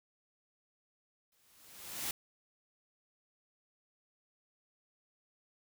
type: noise with exponential growth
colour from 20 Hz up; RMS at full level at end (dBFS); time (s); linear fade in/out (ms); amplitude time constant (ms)
white; -35; 1.32-2.11; 2; 170
effects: none